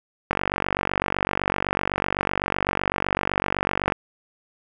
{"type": "click train", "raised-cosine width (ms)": 0.5, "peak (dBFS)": -6, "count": 174, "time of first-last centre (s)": [0.31, 3.922], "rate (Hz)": 47.9, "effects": []}